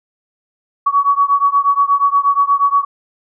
sine beating tone pair, 1124 / 1132.4 Hz, C#6 / C#6, +24 / +37 cents, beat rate 8.4 Hz, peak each -13 / -14 dBFS, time 0.86-2.85 s, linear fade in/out 10 ms, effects none

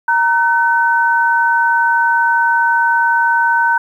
sine tone pair together, 932.3 / 1517.6 Hz, A#5 / F#6, 0 / +43 cents, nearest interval minor sixth, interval 843 cents, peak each -13 dBFS, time 0.08-3.78 s, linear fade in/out 5 ms, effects 8-bit

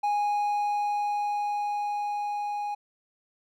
triangle tone with level ramp, 826 Hz, G#5, 10 cents flat, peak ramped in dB -21 to -27 dBFS, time 0.03-2.75 s, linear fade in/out 10 ms, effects none

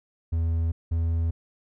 triangle tone pair in turn, 82.41 / 82.73 Hz, E2 / E2, 0 / +7 cents, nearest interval unison, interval 7 cents, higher second, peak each -20 dBFS, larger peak neither, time 0.32-0.72 / 0.91-1.31 s, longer neither, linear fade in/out 10 ms, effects none

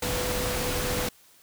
sine tone in noise, 496.6 Hz, B4, 9 cents sharp, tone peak -32 dBFS, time 0.02-1.09 s, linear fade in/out 5 ms, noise pink, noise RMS -29 dBFS, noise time 0.02-1.09 s, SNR -6 dB, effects white hiss -57 dBFS RMS until 1.42 s

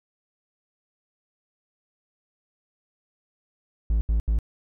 triangle tone bursts, 55 Hz, A1, in tune, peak -17 dBFS, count 3, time 3.9-4.388 s, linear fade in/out 0 ms, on 110 ms, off 79 ms, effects none

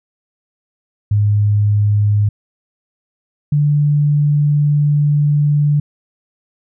sine tone pair in turn, 103.83 / 146.84 Hz, G#2 / D3, 0 / 0 cents, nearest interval tritone, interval 600 cents, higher second, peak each -10 dBFS, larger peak neither, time 1.11-2.29 / 3.52-5.8 s, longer second, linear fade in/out 5 ms, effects none

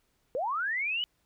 sine linear sweep, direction up, 470 to 3015 Hz, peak -28 dBFS, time 0.35-1.04 s, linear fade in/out 0 ms, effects pink hiss -73 dBFS RMS until 1.25 s

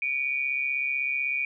sine tone pair together, 2294 / 2430 Hz, D7 / D#7, -41 / -42 cents, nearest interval minor second, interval 99 cents, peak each -29 / -27 dBFS, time 0.02-1.45 s, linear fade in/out 2 ms, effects none

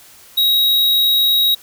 square tone, 3814 Hz, A#7, 39 cents sharp, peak -12 dBFS, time 0.37-1.55 s, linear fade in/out 10 ms, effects white hiss -44 dBFS RMS until 1.62 s

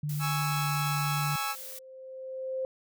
sine tone with pitch glide, 148.4 to 146.87 Hz, D3 to D3, +18 to 0 cents, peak -29 dBFS, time 0.03-1.36 s, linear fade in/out 5 ms, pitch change -18 cents, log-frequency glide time 0.49-0.68 s
blue noise, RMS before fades -42 dBFS, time 0.09-1.79 s, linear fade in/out 5 ms
sawtooth chord, C# minor, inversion second, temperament equal, 830.6 / 1108.7 / 1318.5 Hz, G#5 / C#6 / E6, 0 / 0 / 0 cents, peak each -31 / -34 / -29 dBFS, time 0.19-1.56 s, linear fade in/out 50 ms
sine tone with exponential growth, 523.3 Hz, C5, in tune, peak -28 dBFS, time 0.9-2.65 s, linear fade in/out 1 ms, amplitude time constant 380 ms
effects none

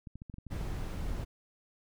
clicks, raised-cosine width 5 ms, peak -32 dBFS, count 12, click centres 0.072 / 0.156 / 0.219 / 0.298 / 0.341 / 0.384 / 0.467 / 0.531 / 0.563 / 0.612 / 0.675 / 0.733 s
brown noise, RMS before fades -36 dBFS, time 0.5-1.25 s, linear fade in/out 20 ms
effects none

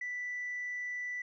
sine tone, 1975.5 Hz, B6, in tune, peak -34 dBFS, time 0.01-1.22 s, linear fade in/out 5 ms, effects tanh soft clip ceiling -32 dBFS

